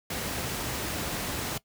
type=noise; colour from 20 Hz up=pink; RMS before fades=-32 dBFS; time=0.1-1.58 s; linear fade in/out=5 ms; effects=noise-tail reverb RT60 0.1 s tail -20 dB re dry + high-pass 60 Hz 12 dB/octave